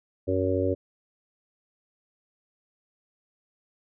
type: harmonic tone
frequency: 93.8 Hz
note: F#2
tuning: 24 cents sharp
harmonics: 1 / 3 / 4 / 5 / 6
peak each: -29 / -29 / -29 / -29 / -29 dBFS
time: 0.27-0.75 s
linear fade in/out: 20 ms
effects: none